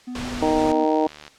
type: tone with vibrato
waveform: triangle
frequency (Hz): 246.9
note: B3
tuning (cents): 0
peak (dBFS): -27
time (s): 0.07-0.85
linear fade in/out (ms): 10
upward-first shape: square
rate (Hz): 6.1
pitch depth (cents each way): 13
type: noise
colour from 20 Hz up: pink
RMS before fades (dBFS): -31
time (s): 0.15-0.72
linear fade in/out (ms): 2
type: harmonic tone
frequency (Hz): 155.56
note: D#3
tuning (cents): 0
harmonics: 2 / 3 / 4 / 5 / 6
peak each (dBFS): -21 / -23 / -24 / -25 / -26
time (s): 0.42-1.07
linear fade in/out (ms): 2
type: click train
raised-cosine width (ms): 0.2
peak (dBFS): -22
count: 45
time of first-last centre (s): 0.69-1.279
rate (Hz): 74.7
effects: white hiss -52 dBFS RMS until 1.38 s + low-pass 6000 Hz 12 dB/octave